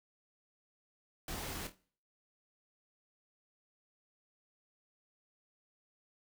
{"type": "noise with echo", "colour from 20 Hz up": "pink", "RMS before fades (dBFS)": -42, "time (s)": [1.28, 1.67], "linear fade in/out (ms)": 2, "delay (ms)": 26, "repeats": 3, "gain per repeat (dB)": -9, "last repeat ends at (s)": 1.748, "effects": ["noise-tail reverb RT60 0.5 s tail -21 dB re dry"]}